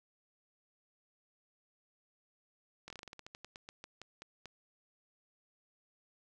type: slowing click train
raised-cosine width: 0.2 ms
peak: -30 dBFS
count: 18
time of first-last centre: 2.88-4.457 s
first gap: 22 ms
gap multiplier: 1.16
effects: none